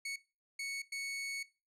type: tone bursts at uneven times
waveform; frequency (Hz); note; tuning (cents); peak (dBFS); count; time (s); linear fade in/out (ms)
sawtooth; 2217; C#7; 0; -34; 3; 0.05-0.16 / 0.59-0.82 / 0.92-1.43; 5
effects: noise-tail reverb RT60 0.3 s tail -19 dB re dry + low-pass 10000 Hz 12 dB/octave